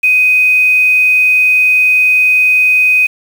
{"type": "tone with quantisation", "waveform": "sine", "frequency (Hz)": 2505, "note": "D#7", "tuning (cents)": 11, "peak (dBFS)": -6, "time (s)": [0.03, 3.07], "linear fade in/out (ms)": 10, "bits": 5, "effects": []}